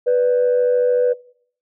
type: tone pair together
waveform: sine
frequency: 493.9 / 587.3 Hz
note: B4 / D5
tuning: 0 / 0 cents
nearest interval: minor third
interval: 300 cents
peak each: -12 / -21 dBFS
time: 0.06-1.14 s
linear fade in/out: 20 ms
effects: noise-tail reverb RT60 0.6 s tail -22 dB re dry + tanh soft clip ceiling -9 dBFS